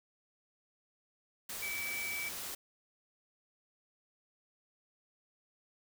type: tone in noise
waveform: sine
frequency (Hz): 2300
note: D7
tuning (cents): -37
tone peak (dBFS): -37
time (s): 1.62-2.29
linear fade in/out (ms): 5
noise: white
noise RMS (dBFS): -42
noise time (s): 1.49-2.55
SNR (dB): +2
effects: none